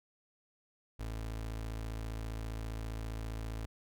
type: tone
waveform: 30% pulse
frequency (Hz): 55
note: A1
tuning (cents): 0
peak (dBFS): -35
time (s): 0.99-3.66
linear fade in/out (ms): 10
effects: none